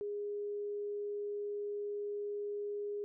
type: tone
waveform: sine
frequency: 411.2 Hz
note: G#4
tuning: 17 cents flat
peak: -36 dBFS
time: 0.01-3.04 s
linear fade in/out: 0 ms
effects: none